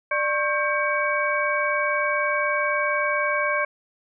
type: tone cluster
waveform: sine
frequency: 594 / 1089 / 1584 / 2265 Hz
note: D5 / C#6 / G6 / C#7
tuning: +20 / -31 / +18 / +37 cents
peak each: -26 dBFS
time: 0.11-3.65 s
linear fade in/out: 5 ms
effects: none